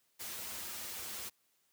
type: noise with comb filter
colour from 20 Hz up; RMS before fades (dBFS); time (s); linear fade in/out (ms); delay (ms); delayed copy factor
white; -43; 0.19-1.3; 20; 7; -0.8
effects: white hiss -75 dBFS RMS until 1.72 s + high-pass 60 Hz 12 dB/octave

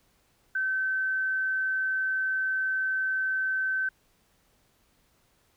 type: tone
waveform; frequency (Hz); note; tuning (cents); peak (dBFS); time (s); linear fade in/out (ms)
sine; 1537; G6; -35; -25; 0.55-3.89; 5
effects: pink hiss -67 dBFS RMS until 5.56 s

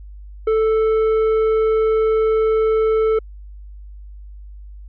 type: tone with tanh clipping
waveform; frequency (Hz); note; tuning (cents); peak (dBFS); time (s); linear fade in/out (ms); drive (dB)
sine; 440; A4; 0; -15; 0.47-3.19; 5; 8
effects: added 50 Hz sine -34 dBFS peak until 4.88 s

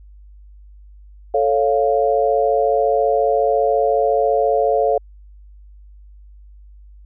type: chord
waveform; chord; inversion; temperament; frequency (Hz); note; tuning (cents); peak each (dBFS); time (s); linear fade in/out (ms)
sine; A augmented; none; equal; 440 / 554.4 / 698.5; A4 / C#5 / E#5; 0 / 0 / 0; -18; 1.34-4.98; 5
effects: added 50 Hz sine -40 dBFS peak until 7.05 s

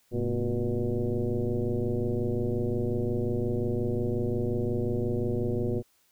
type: tone with frequency modulation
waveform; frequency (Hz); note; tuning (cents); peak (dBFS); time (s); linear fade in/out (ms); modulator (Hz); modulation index
sine; 130.81; C3; 0; -25; 0.11-5.83; 50; 118; 3.1
effects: white hiss -67 dBFS RMS until 6.11 s

